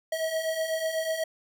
square beating tone pair, 636 / 644.1 Hz, D#5 / E5, +38 / -40 cents, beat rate 8.1 Hz, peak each -34 / -29 dBFS, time 0.12-1.24 s, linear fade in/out 5 ms, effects none

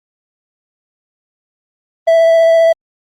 triangle tone with vibrato, 659.3 Hz, E5, in tune, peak -4 dBFS, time 2.07-2.73 s, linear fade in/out 10 ms, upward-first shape triangle, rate 15 Hz, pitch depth 13 cents each way, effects Opus 32 kbps

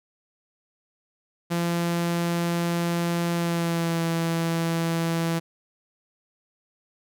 sawtooth tone with pitch glide, 171 to 166.13 Hz, F3 to E3, -36 to +14 cents, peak -19 dBFS, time 1.5-5.4 s, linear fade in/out 20 ms, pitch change -50 cents, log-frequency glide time 3.34-4.03 s, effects none

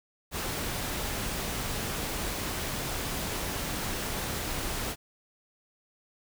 pink noise, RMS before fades -33 dBFS, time 0.31-4.96 s, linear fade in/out 50 ms, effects none

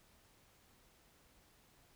silence, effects pink hiss -68 dBFS RMS until 1.95 s

